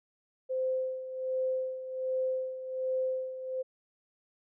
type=tone with tremolo; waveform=sine; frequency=518 Hz; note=C5; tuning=17 cents flat; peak=-27 dBFS; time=0.49-3.63 s; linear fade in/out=20 ms; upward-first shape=sine; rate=1.3 Hz; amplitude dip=70%; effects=none

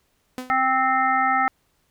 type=tone with exponential decay; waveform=sawtooth; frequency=253.9 Hz; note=B3; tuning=48 cents sharp; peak=-22 dBFS; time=0.38-0.61 s; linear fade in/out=0 ms; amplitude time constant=49 ms
type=harmonic tone; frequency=261.6 Hz; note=C4; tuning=in tune; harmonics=1 / 3 / 5 / 7 / 8; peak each=-31 / -21 / -21 / -26 / -29 dBFS; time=0.5-1.48 s; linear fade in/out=0 ms
effects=pink hiss -67 dBFS RMS until 1.9 s

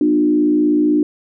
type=tone with frequency modulation; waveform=sine; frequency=300.4 Hz; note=D4; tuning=39 cents sharp; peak=-11 dBFS; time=0.01-1.03 s; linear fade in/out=2 ms; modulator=56.1 Hz; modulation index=0.71; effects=none

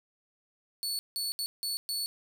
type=tone bursts at uneven times; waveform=sawtooth; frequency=4435 Hz; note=C#8; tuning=in tune; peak=-28 dBFS; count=5; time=0.83-0.99 / 1.16-1.32 / 1.39-1.46 / 1.63-1.77 / 1.89-2.06 s; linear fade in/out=0 ms; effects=none

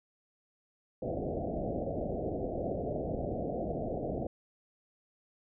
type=low-pass noise; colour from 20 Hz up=white; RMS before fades=-35 dBFS; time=1.02-4.27 s; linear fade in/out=5 ms; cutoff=720 Hz; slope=96 dB/octave; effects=none

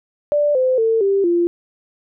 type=tone with pitch steps; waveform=sine; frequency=587.3 / 514.2 / 450.3 / 394.2 / 345.2 Hz; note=D5 / C5 / A4 / G4 / F4; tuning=0 / -30 / +40 / +10 / -20 cents; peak=-13 dBFS; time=0.32-1.47 s; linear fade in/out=0 ms; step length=230 ms; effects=none

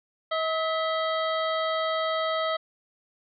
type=harmonic tone with a mistuned harmonic; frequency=640 Hz; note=D#5; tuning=49 cents sharp; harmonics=1 / 2 / 3 / 5 / 6 / 7; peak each=-27 / -29 / -35 / -36 / -39 / -45 dBFS; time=0.31-2.57 s; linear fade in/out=10 ms; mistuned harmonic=3; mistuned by=+54 cents; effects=none

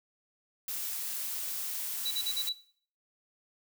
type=noise; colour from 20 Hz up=blue; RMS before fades=-36 dBFS; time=0.68-2.49 s; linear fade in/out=2 ms
type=tone bursts; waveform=sine; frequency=3936 Hz; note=B7; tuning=7 cents flat; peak=-30 dBFS; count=5; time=2.05-2.528 s; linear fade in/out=10 ms; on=62 ms; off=42 ms
effects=noise-tail reverb RT60 0.5 s tail -17 dB re dry

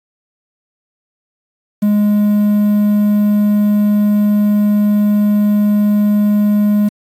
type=tone with quantisation; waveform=triangle; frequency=207.7 Hz; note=G#3; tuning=in tune; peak=-7 dBFS; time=1.82-6.89 s; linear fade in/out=10 ms; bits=6; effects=AAC 64 kbps

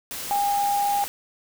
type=tone in noise; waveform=sine; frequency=810 Hz; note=G#5; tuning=43 cents flat; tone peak=-20 dBFS; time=0.31-1.04 s; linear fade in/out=0 ms; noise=white; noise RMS=-33 dBFS; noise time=0.11-1.08 s; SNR=+10 dB; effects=none

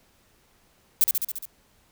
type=noise with echo; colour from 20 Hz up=violet; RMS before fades=-18 dBFS; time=1.01-1.04 s; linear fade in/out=0 ms; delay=69 ms; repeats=6; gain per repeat=-3 dB; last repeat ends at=1.454 s; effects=pink hiss -62 dBFS RMS until 1.91 s

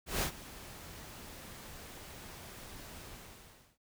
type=noise with ADSR envelope; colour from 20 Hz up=pink; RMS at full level=-31 dBFS; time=0.06-3.78 s; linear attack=160 ms; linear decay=90 ms; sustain=-18 dB; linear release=740 ms; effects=noise-tail reverb RT60 0.1 s tail -25 dB re dry

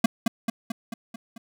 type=tone with echo; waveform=square; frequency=228.2 Hz; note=A#3; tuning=37 cents flat; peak=-15 dBFS; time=0.04-0.06 s; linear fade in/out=5 ms; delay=220 ms; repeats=6; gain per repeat=-4 dB; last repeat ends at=1.38 s; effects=none

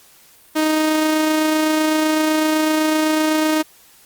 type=tone with amplitude modulation; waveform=sawtooth; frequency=311.1 Hz; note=D#4; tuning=in tune; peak=-10 dBFS; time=0.55-3.63 s; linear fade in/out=20 ms; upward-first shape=sine; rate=27.9 Hz; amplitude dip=25%; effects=white hiss -49 dBFS RMS until 4.05 s + Opus 48 kbps

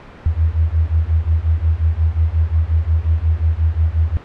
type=beating tone pair; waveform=sine; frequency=77.78 / 83.38 Hz; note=D#2 / E2; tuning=0 / +20 cents; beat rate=5.6 Hz; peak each=-16 dBFS; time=0.26-4.17 s; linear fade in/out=0 ms; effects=pink hiss -38 dBFS RMS until 4.24 s + low-pass 2000 Hz 12 dB/octave

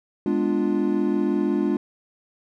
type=chord; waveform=triangle; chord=G# diminished seventh; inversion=none; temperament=equal with one note detuned; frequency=207.7 / 248.5 / 293.7 / 349.2 Hz; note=G#3 / B3 / D4 / F4; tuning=0 / +11 / 0 / 0 cents; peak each=-23 / -26 / -22 / -23 dBFS; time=0.26-1.77 s; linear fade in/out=2 ms; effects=none

